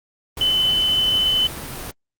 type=tone in noise; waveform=sine; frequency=3027 Hz; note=F#7; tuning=39 cents sharp; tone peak=-15 dBFS; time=0.41-1.47 s; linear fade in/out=2 ms; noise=pink; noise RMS=-31 dBFS; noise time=0.37-1.91 s; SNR=+13 dB; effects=Opus 32 kbps